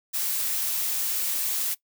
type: noise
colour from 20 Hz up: blue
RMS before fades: -27 dBFS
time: 0.13-1.75 s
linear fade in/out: 20 ms
effects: noise-tail reverb RT60 0.1 s tail -20 dB re dry